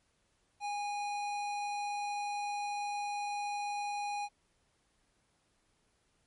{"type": "tone with hard clipping", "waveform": "sine", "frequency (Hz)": 821, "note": "G#5", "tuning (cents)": -20, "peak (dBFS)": -36, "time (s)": [0.6, 4.29], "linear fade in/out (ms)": 50, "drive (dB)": 16, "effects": ["pink hiss -74 dBFS RMS until 6.26 s", "MP3 48 kbps"]}